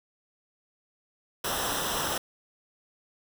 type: noise with comb filter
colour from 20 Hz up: pink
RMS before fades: -30 dBFS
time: 1.44-2.18 s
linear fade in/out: 5 ms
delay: 0.44 ms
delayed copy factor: -0.75
effects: none